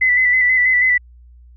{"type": "tone with vibrato", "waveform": "sine", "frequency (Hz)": 2002, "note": "B6", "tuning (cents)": 23, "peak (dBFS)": -11, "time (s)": [0.01, 0.98], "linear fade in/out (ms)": 10, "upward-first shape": "square", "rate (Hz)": 6.2, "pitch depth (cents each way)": 29, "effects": ["added 60 Hz sine -41 dBFS peak until 1.56 s"]}